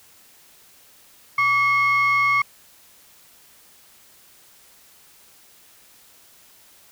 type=tone pair together; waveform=sine; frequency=1146.8 / 2171 Hz; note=D6 / C#7; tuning=-42 / -37 cents; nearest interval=major seventh; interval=1105 cents; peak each=-17 dBFS; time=1.38-2.42 s; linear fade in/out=5 ms; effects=tanh soft clip ceiling -12 dBFS + white hiss -52 dBFS RMS until 6.91 s